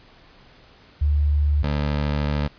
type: tone pair in turn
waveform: sine / 20% pulse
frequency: 73.42 / 73.42 Hz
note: D2 / D2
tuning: 0 / 0 cents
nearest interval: unison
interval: 0 cents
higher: neither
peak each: -16 / -16 dBFS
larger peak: neither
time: 1.01-1.63 / 1.63-2.48 s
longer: second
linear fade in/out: 10 ms
effects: pink hiss -51 dBFS RMS until 2.58 s + resampled to 11025 Hz